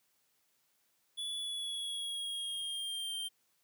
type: tone with pitch glide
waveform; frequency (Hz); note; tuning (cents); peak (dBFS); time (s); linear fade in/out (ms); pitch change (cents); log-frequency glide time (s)
square; 3425 to 3159; A7 to G7; -47 to +13; -37; 1.17-3.29; 20; -140; 1.38-3.14
effects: white hiss -75 dBFS RMS until 3.63 s + high-pass 100 Hz 12 dB/octave

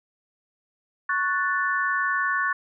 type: chord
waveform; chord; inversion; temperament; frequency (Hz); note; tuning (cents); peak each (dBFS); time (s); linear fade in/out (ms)
sine; F# minor; second; equal; 1108.7 / 1480 / 1760; C#6 / F#6 / A6; 0 / 0 / 0; -26; 1.09-2.53; 5
effects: none

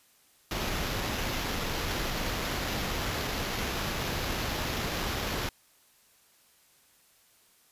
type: noise with sample-and-hold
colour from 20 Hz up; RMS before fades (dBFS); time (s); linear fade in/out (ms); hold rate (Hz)
pink; -32; 0.51-5.49; 2; 8820
effects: white hiss -63 dBFS RMS until 7.71 s + resampled to 32000 Hz

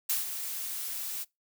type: noise with ADSR envelope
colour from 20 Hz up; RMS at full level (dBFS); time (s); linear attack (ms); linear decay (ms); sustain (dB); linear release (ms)
blue; -27; 0.09-1.25; 10; 140; -9; 28
effects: noise-tail reverb RT60 0.2 s tail -24 dB re dry

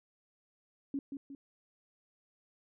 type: tone with echo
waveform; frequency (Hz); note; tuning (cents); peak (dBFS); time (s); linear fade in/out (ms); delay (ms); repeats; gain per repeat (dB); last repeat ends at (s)
sine; 277.2; C#4; 0; -32; 0.94-0.99; 2; 180; 2; -6; 1.35
effects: none

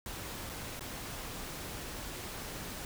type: noise with dropouts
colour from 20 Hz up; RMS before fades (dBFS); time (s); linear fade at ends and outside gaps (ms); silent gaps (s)
pink; -42; 0.06-2.85; 1; 0.493-0.497 / 0.794-0.808
effects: none

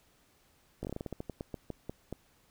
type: slowing click train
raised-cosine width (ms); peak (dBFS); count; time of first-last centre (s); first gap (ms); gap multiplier
2; -24; 16; 0.83-2.127; 18; 1.2
effects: pink hiss -67 dBFS RMS until 2.5 s

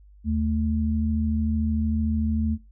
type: tone pair together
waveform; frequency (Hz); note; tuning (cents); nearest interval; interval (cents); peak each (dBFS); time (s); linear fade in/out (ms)
sine; 77.78 / 220; D#2 / A3; 0 / 0; octave + tritone; 1800; -24 / -24; 0.24-2.58; 50
effects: noise-tail reverb RT60 0.2 s tail -22 dB re dry + added 50 Hz sine -48 dBFS peak until 2.71 s

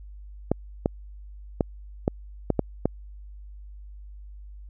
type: clicks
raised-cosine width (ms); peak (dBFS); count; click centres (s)
2; -7; 7; 0.516 / 0.859 / 1.608 / 2.079 / 2.503 / 2.593 / 2.856
effects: added 50 Hz sine -40 dBFS peak until 4.69 s

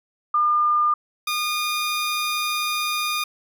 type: tone pair in turn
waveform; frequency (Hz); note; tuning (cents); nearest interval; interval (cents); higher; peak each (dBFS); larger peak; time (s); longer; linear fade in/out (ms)
sine / 15% pulse; 1206 / 1218.6; D6 / D#6; +46 / -36; unison; 18; second; -16; neither; 0.34-0.94 / 1.27-3.24; second; 5
effects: none

